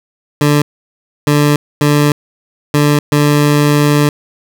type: tone bursts at uneven times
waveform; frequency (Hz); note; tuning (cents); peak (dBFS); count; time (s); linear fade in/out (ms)
20% pulse; 146.83; D3; 0; -3; 5; 0.41-0.62 / 1.27-1.56 / 1.81-2.12 / 2.74-2.99 / 3.12-4.09; 2
effects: none